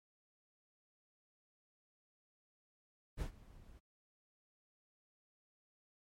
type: noise with ADSR envelope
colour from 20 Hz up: brown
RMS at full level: -37 dBFS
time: 3.17-3.8 s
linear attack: 39 ms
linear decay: 99 ms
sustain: -21 dB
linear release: 21 ms
effects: MP3 64 kbps